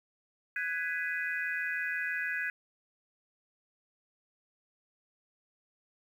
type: chord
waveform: sine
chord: G# minor seventh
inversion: third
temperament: just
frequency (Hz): 1495.1 / 1661.2 / 1993.5 / 2492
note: F#6 / G#6 / B6 / D#7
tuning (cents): +18 / 0 / +16 / +2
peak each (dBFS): -37 / -34 / -38 / -40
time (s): 0.56-2.5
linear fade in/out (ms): 2
effects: 10-bit